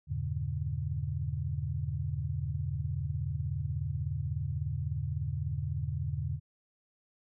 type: chord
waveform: sine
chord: E diminished seventh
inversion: none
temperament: just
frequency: 82.41 / 98.89 / 118.67 / 142.4 Hz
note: E2 / G2 / Bb2 / Db3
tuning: 0 / +16 / +31 / +47 cents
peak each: -36 / -38 / -38 / -35 dBFS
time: 0.07-6.4 s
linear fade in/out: 50 ms
effects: none